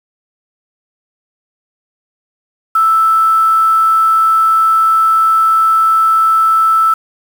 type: tone with quantisation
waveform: sine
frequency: 1318.5 Hz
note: E6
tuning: in tune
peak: -7 dBFS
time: 2.75-6.94 s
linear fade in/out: 5 ms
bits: 5
effects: none